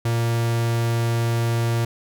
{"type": "tone", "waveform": "45% pulse", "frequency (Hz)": 116.54, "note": "A#2", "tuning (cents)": 0, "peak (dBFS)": -19, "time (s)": [0.05, 1.85], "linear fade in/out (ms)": 5, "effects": []}